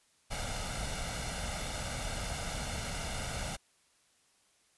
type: noise with comb filter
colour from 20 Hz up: pink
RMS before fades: -37 dBFS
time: 0.3-3.57 s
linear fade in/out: 20 ms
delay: 1.4 ms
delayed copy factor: +0.65
effects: white hiss -69 dBFS RMS until 4.77 s + resampled to 24000 Hz